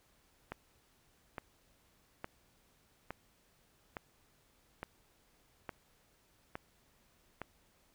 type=click train; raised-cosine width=0.5 ms; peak=-25 dBFS; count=9; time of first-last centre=0.52-7.417 s; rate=1.16 Hz; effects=pink hiss -70 dBFS RMS until 7.94 s